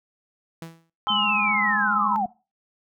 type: tone with exponential decay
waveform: sawtooth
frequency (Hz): 164.81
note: E3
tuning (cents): 0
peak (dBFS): -28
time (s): 0.62-0.9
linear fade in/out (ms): 2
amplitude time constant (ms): 60
type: chord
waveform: sine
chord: Ab augmented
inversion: none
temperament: just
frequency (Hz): 830.6 / 1038.3 / 1297.8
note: Ab5 / C6 / E6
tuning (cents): 0 / -14 / -27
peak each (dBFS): -28 / -27 / -28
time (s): 1.07-2.16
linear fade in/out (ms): 0
type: linear sweep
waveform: sine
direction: down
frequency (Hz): 3136 to 698.5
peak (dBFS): -21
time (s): 1.08-2.26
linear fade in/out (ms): 10
type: tone with vibrato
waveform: sine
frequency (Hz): 207.7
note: G#3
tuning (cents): 0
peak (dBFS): -30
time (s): 1.1-2.26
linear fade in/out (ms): 2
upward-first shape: sine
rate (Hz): 15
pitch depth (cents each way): 56
effects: noise-tail reverb RT60 0.3 s tail -20 dB re dry